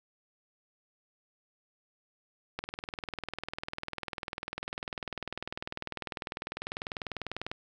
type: click train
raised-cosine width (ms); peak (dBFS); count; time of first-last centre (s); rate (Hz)
0.3; -19; 100; 2.59-7.515; 20.1
effects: none